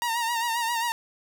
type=tone with vibrato; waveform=sawtooth; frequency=932.3 Hz; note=A#5; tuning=in tune; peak=-21 dBFS; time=0.02-0.92 s; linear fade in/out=0 ms; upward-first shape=sine; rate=7.5 Hz; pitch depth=56 cents each way; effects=none